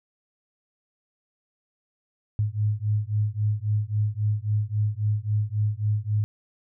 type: beating tone pair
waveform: sine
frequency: 103.83 / 107.53 Hz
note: G#2 / A2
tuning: 0 / -39 cents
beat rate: 3.7 Hz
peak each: -25 dBFS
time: 2.39-6.24 s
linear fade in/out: 0 ms
effects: none